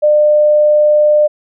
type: tone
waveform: sine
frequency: 600 Hz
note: D5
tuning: 37 cents sharp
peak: -6 dBFS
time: 0.02-1.28 s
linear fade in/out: 20 ms
effects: none